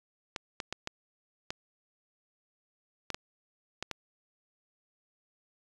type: clicks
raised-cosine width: 0.2 ms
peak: -17 dBFS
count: 9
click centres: 0.362 / 0.602 / 0.726 / 0.874 / 1.505 / 3.103 / 3.145 / 3.826 / 3.913 s
effects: resampled to 24000 Hz